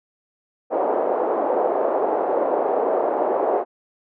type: band-pass noise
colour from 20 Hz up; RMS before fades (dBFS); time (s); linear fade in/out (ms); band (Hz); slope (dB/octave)
white; -21; 0.7-3.65; 50; 380 to 730; 24
effects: none